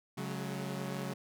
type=chord; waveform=sawtooth; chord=C# suspended fourth; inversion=none; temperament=equal with one note detuned; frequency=138.59 / 185 / 212.9 Hz; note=C#3 / F#3 / G#3; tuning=0 / 0 / +43 cents; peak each=-36 / -36 / -39 dBFS; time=0.17-1.14 s; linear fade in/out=10 ms; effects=none